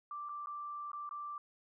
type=tone with dropouts; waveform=sine; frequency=1174.7 Hz; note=D6; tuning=in tune; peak=-40 dBFS; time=0.11-1.38 s; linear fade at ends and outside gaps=2 ms; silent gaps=0.288-0.292 / 0.46-0.47 / 0.917-0.931 / 1.092-1.11 s; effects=none